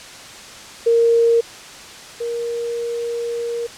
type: tone pair in turn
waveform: sine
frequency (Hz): 464.2 / 470.1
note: A#4 / A#4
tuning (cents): -7 / +15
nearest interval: unison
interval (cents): 22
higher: second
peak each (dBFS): -11 / -21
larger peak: first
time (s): 0.86-1.41 / 2.2-3.67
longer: second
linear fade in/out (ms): 10
effects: white hiss -37 dBFS RMS until 3.77 s + low-pass 7000 Hz 12 dB/octave